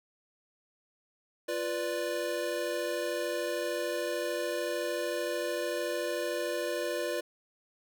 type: chord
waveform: square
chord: B diminished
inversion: second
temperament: equal with one note detuned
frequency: 348 / 493.9 / 587.3 Hz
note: F4 / B4 / D5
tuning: -6 / 0 / 0 cents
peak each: -37 / -36 / -35 dBFS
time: 1.48-7.21 s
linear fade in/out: 10 ms
effects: none